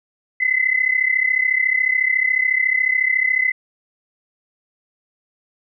sine tone pair together, 2016 / 2050 Hz, B6 / C7, +35 / -36 cents, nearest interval unison, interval 29 cents, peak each -18 dBFS, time 0.4-3.52 s, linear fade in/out 10 ms, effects none

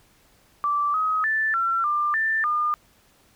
sine tone with pitch steps, 1167 / 1266 / 1760 / 1354 / 1192 / 1777 / 1210 Hz, D6 / D#6 / A6 / E6 / D6 / A6 / D#6, -11 / +30 / 0 / +46 / +25 / +17 / -49 cents, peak -20 dBFS, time 0.64-2.74 s, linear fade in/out 0 ms, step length 300 ms, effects pink hiss -59 dBFS RMS until 3.35 s

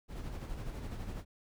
brown noise with tremolo, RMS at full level -39 dBFS, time 0.08-1.25 s, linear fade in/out 50 ms, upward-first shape sine, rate 12 Hz, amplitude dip 45%, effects none

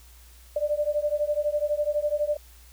sine beating tone pair, 587.3 / 599.3 Hz, D5 / D5, 0 / +35 cents, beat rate 12 Hz, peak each -26 dBFS, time 0.56-2.37 s, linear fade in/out 5 ms, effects added 60 Hz sine -49 dBFS peak until 2.72 s + white hiss -55 dBFS RMS until 2.72 s

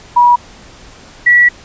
sine tone pair in turn, 967 / 1940.7 Hz, B5 / B6, -37 / -31 cents, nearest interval octave, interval 1206 cents, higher second, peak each -4 dBFS, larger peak neither, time 0.16-0.36 / 1.26-1.49 s, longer second, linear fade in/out 10 ms, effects pink hiss -38 dBFS RMS until 1.64 s + resampled to 16000 Hz

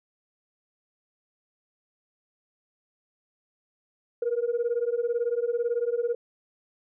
sine beating tone pair, 466.2 / 484.2 Hz, A#4 / B4, 0 / -34 cents, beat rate 18 Hz, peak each -26 dBFS, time 4.22-6.15 s, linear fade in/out 5 ms, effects tanh soft clip ceiling -19 dBFS

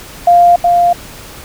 sine tone with echo, 698.5 Hz, F5, in tune, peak -3 dBFS, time 0.27-0.56 s, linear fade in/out 5 ms, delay 370 ms, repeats 1, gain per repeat -3 dB, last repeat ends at 0.93 s, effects pink hiss -32 dBFS RMS until 1.44 s

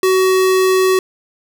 square tone, 375.4 Hz, F#4, 25 cents sharp, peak -11 dBFS, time 0.03-0.99 s, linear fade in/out 2 ms, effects none

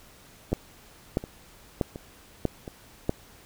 two click trains, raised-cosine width 2 ms, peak -23 / -10 dBFS, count 4 / 5, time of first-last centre 0.52-2.678 / 0.53-3.094 s, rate 1.39 / 1.56 Hz, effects pink hiss -53 dBFS RMS until 3.45 s

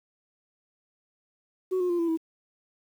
sine tone with pitch steps, 372 / 359.5 / 347.5 / 335.8 / 324.6 Hz, F#4 / F#4 / F4 / E4 / E4, +9 / -50 / -9 / +32 / -27 cents, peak -21 dBFS, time 1.71-2.175 s, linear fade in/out 20 ms, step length 93 ms, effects tanh soft clip ceiling -22 dBFS + 9-bit

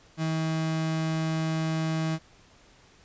35% pulse tone, 160 Hz, D#3, 49 cents sharp, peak -24 dBFS, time 0.17-2.19 s, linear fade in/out 50 ms, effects pink hiss -57 dBFS RMS until 3.04 s + resampled to 16000 Hz

